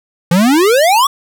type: exponential sweep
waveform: square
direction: up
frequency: 163.9 to 1159 Hz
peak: -8 dBFS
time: 0.31-1.07 s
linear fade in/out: 5 ms
effects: none